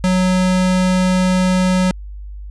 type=tone; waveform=square; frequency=184.4 Hz; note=F#3; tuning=6 cents flat; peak=-13 dBFS; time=0.04-1.91 s; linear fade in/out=0 ms; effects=added 50 Hz sine -28 dBFS peak until 2.5 s + resampled to 22050 Hz